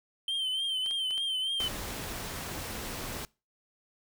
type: tone with vibrato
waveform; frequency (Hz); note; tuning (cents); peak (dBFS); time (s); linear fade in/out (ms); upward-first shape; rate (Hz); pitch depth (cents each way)
triangle; 3118; G7; -10; -27; 0.28-1.68; 2; triangle; 3.4; 68
type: clicks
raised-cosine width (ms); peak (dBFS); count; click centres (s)
0.2; -28; 9; 0.862 / 0.91 / 1.108 / 1.179 / 1.605 / 1.68 / 1.906 / 2.039 / 2.275
type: noise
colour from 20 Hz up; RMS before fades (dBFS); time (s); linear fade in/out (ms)
pink; -38; 1.6-3.25; 0
effects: noise-tail reverb RT60 0.3 s tail -24 dB re dry